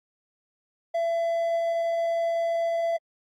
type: tone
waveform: triangle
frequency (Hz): 671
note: E5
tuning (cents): +31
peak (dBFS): -21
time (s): 0.94-2.97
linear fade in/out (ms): 10
effects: AAC 48 kbps